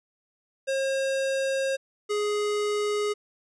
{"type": "tone pair in turn", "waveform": "square", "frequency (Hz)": [538, 416.5], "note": ["C5", "G#4"], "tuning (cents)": [48, 5], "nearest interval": "major third", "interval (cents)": 443, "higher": "first", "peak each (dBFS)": [-25, -25], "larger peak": "neither", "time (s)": [[0.67, 1.77], [2.09, 3.14]], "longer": "first", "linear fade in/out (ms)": 20, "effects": ["resampled to 22050 Hz"]}